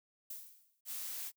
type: noise with exponential decay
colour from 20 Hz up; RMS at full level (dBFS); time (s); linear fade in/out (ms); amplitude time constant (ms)
violet; -42; 0.3-0.81; 5; 110
type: noise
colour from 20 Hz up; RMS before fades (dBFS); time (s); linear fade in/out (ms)
blue; -42; 0.85-1.32; 50
effects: noise-tail reverb RT60 0.1 s tail -24 dB re dry